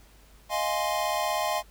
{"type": "chord", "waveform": "square", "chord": "F minor seventh", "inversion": "third", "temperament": "equal", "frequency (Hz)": [622.3, 698.5, 830.6, 1046.5], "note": ["Eb5", "F5", "Ab5", "C6"], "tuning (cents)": [0, 0, 0, 0], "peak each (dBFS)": -32, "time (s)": [0.49, 1.63], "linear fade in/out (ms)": 50, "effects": ["added 50 Hz sine -54 dBFS peak until 1.7 s", "pink hiss -58 dBFS RMS until 1.7 s"]}